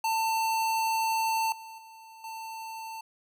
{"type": "tone with level steps", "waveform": "square", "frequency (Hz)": 894, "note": "A5", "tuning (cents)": 27, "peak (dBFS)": [-26, -43, -48, -38], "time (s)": [0.04, 3.01], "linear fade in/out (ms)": 5, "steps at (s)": [1.52, 1.78, 2.24], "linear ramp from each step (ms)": 2, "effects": []}